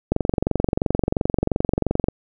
click train, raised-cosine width 2 ms, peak -5 dBFS, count 46, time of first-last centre 0.12-2.085 s, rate 22.9 Hz, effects none

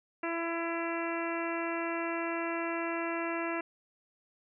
harmonic tone with a mistuned harmonic, 334.8 Hz, E4, 27 cents sharp, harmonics 1 / 2 / 3 / 4 / 5 / 6 / 7 / 8, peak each -35 / -38 / -40 / -41 / -42 / -43 / -43 / -44 dBFS, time 0.23-3.61 s, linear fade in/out 5 ms, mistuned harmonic 8, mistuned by +28 cents, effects none

